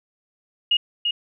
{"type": "tone with echo", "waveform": "sine", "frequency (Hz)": 2864, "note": "F7", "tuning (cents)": 43, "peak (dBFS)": -15, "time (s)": [0.71, 0.77], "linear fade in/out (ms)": 5, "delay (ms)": 340, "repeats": 1, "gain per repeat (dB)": -4, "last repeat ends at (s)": 1.11, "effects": []}